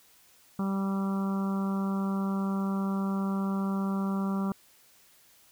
harmonic tone, 195 Hz, G3, 9 cents flat, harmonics 1 / 2 / 3 / 4 / 5 / 6 / 7, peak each -27 / -40 / -44 / -44 / -43 / -41 / -45 dBFS, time 0.59-4.52 s, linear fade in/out 2 ms, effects white hiss -60 dBFS RMS until 5.51 s

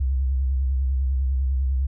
sine tone with vibrato, 66 Hz, C2, 16 cents sharp, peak -19 dBFS, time 0-1.87 s, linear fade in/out 10 ms, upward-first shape sine, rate 10 Hz, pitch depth 74 cents each way, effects none

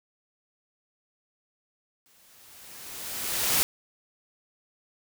white noise with exponential growth, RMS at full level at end -22 dBFS, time 2.06-3.63 s, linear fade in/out 0 ms, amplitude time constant 340 ms, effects none

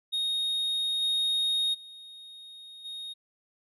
triangle tone with level steps, 3724 Hz, A#7, 2 cents flat, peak -25 / -23 / -43 / -35 dBFS, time 0.12-3.14 s, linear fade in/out 20 ms, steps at 1.01 / 1.73 / 2.84 s, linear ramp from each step 20 ms, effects resampled to 32000 Hz

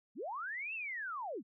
sine linear two-way sweep, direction up then down, 166.6 to 2732 to 166.6 Hz, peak -38 dBFS, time 0.15-1.43 s, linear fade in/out 50 ms, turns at 0.74 s, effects none

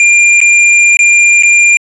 square tone with dropouts, 2395 Hz, D7, 33 cents sharp, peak -4 dBFS, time 0-1.77 s, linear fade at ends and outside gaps 1 ms, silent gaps 0.404-0.414 / 0.97-0.991 / 1.425-1.433 s, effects resampled to 24000 Hz

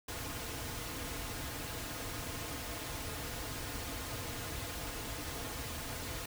pink noise with comb filter, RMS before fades -41 dBFS, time 0.08-6.26 s, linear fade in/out 5 ms, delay 5.2 ms, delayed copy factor -0.6, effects none

